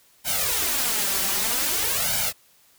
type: noise with flanger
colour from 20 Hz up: white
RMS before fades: -24 dBFS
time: 0.24-2.33 s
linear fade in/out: 50 ms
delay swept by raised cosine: 1.3 to 5.2 ms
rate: 0.52 Hz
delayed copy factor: +0.95
effects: white hiss -58 dBFS RMS until 2.78 s